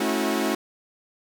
sawtooth tone cluster, 216.7 / 272.4 / 322.4 / 364.8 Hz, A3 / C#4 / E4 / F#4, -26 / -30 / -38 / -24 cents, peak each -24 dBFS, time 0-0.55 s, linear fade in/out 5 ms, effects none

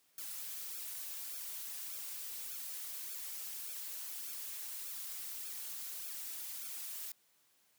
blue noise with flanger, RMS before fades -44 dBFS, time 0.18-7.12 s, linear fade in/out 2 ms, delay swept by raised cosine 1 to 5.8 ms, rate 1.7 Hz, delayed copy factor -1, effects white hiss -72 dBFS RMS until 7.78 s + high-pass 100 Hz 12 dB/octave

